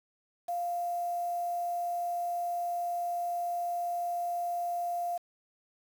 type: tone with quantisation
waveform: sine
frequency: 698.5 Hz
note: F5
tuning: in tune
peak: -30 dBFS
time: 0.48-5.18 s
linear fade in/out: 10 ms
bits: 8
effects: none